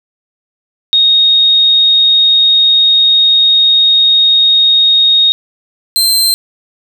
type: tone pair in turn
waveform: sine / sawtooth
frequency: 3729 / 4128 Hz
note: A#7 / C8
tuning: 0 / -24 cents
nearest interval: major second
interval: 176 cents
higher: second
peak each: -5 dBFS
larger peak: neither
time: 0.93-5.32 / 5.96-6.34 s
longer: first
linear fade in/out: 0 ms
effects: none